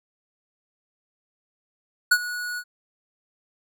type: tone with ADSR envelope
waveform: square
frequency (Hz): 1462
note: F#6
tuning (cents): -21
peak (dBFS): -13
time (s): 2.11-2.64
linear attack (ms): 9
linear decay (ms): 57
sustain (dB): -16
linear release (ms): 62
effects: none